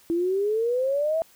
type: exponential sweep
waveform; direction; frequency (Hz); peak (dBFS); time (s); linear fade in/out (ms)
sine; up; 330 to 664; -21; 0.1-1.22; 0
effects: white hiss -56 dBFS RMS until 1.35 s